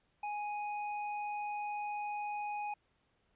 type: tone with hard clipping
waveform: sine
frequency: 831 Hz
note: G#5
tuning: 1 cent sharp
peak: -38 dBFS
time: 0.23-2.74 s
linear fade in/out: 5 ms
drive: 17 dB
effects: pink hiss -75 dBFS RMS until 3.35 s + resampled to 8000 Hz